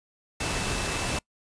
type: tone in noise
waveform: sine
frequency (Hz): 2637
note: E7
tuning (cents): 0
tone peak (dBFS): -38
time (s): 0.4-1.19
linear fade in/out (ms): 5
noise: pink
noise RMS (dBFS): -29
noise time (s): 0.4-1.19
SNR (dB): -12
effects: noise-tail reverb RT60 0.1 s tail -25 dB re dry + resampled to 22050 Hz